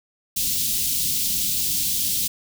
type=band-stop noise; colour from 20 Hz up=white; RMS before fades=-23 dBFS; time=0.36-2.28 s; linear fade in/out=10 ms; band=260 to 3200 Hz; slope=24 dB/octave; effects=none